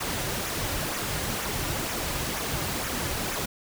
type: noise with flanger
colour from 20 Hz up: pink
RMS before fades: -30 dBFS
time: 0-3.46 s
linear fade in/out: 10 ms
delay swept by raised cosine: 0.22 to 4.62 ms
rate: 2.1 Hz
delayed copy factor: -0.5
effects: none